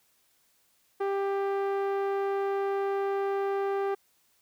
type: tone with low-pass filter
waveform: sawtooth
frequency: 395 Hz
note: G4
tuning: 13 cents sharp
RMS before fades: -29 dBFS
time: 1-3.95 s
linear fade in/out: 10 ms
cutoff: 1300 Hz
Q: 0.69
effects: white hiss -68 dBFS RMS until 4.41 s